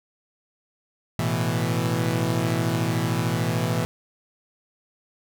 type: chord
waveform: sawtooth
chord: A suspended second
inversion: none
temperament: equal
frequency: 110 / 123.47 / 164.81 Hz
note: A2 / B2 / E3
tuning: 0 / 0 / 0 cents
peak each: -23 / -22 / -22 dBFS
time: 1.19-3.85 s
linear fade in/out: 0 ms
effects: none